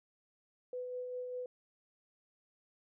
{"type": "tone with tremolo", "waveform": "sine", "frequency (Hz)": 499.2, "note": "B4", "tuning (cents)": 19, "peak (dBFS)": -37, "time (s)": [0.73, 1.46], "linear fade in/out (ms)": 2, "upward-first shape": "sine", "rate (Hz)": 5, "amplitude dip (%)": 30, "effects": []}